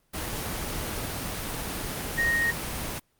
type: tone in noise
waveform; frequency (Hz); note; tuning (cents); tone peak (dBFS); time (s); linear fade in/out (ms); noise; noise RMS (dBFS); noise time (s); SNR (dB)
sine; 1864.7; A#6; 0; -22; 2.17-2.52; 20; pink; -32; 0.13-3; +7
effects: pink hiss -69 dBFS RMS until 3.19 s + Opus 24 kbps